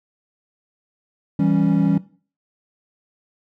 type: chord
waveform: triangle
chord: C# diminished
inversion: first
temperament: equal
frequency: 164.81 / 196 / 277.2 Hz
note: E3 / G3 / C#4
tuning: 0 / 0 / 0 cents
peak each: -17 dBFS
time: 1.39-1.98 s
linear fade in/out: 5 ms
effects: noise-tail reverb RT60 0.4 s tail -18 dB re dry + tanh soft clip ceiling -5 dBFS